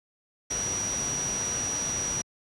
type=tone in noise; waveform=sine; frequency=5800 Hz; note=F#8; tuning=35 cents flat; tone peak=-28 dBFS; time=0.5-2.22 s; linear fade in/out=10 ms; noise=pink; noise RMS=-35 dBFS; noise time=0.5-2.22 s; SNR=+4 dB; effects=high-pass 60 Hz 12 dB/octave + resampled to 24000 Hz